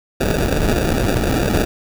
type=noise with sample-and-hold; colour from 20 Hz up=pink; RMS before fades=-17 dBFS; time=0.2-1.65 s; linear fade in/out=10 ms; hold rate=1050 Hz; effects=none